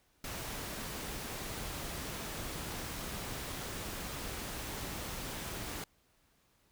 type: noise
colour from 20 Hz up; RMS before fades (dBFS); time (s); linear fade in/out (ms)
pink; -41; 0.24-5.84; 2
effects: pink hiss -71 dBFS RMS until 6.71 s